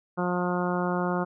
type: harmonic tone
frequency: 178.4 Hz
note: F3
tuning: 37 cents sharp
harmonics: 1 / 2 / 3 / 4 / 5 / 6 / 7 / 8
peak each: -28 / -31 / -33 / -34 / -35 / -36 / -36 / -37 dBFS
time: 0.17-1.25 s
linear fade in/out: 20 ms
effects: none